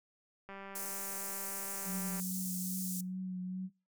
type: click train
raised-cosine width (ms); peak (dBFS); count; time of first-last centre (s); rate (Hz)
0.5; -33; 336; 0.49-2.199; 196
type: high-pass noise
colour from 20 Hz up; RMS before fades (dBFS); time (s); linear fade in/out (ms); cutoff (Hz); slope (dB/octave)
pink; -41; 0.75-3.01; 5; 6700; 24
type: tone with vibrato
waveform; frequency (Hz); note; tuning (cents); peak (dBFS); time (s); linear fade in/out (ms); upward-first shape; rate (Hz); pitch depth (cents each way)
sine; 184.5; F#3; -5; -36; 1.85-3.7; 50; triangle; 2.4; 25
effects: noise-tail reverb RT60 0.3 s tail -24 dB re dry